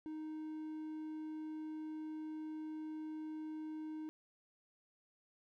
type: tone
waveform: triangle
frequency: 311.1 Hz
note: D#4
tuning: in tune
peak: -40 dBFS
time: 0.06-4.09 s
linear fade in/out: 0 ms
effects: none